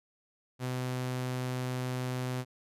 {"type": "tone", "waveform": "sawtooth", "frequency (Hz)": 126.9, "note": "B2", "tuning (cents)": 47, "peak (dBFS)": -28, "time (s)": [0.59, 2.45], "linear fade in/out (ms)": 50, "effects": ["resampled to 32000 Hz"]}